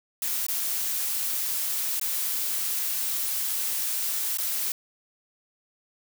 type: noise with dropouts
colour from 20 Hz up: blue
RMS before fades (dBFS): -28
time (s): 0.22-4.72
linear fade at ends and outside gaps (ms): 2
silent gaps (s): 0.466-0.484 / 1.997-2.013 / 4.373-4.384
effects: none

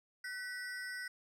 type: ring-modulated tone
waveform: square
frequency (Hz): 1726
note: A6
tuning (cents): -34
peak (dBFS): -38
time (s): 0.24-1.08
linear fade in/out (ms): 5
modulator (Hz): 220
effects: low-pass 10000 Hz 12 dB/octave

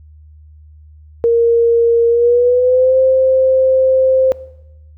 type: tone with pitch glide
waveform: sine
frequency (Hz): 466.2 to 523.3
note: A#4 to C5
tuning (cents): 0 to 0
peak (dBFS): -8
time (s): 1.24-4.32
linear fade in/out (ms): 0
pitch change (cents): +200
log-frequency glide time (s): 2.08-2.98
effects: noise-tail reverb RT60 0.9 s tail -19 dB re dry + added 76 Hz sine -38 dBFS peak until 4.97 s

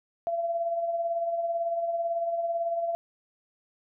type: tone with tremolo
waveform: sine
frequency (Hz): 677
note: E5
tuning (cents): +46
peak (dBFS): -24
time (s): 0.27-2.95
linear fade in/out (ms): 0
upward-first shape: sine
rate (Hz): 18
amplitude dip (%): 45
effects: none

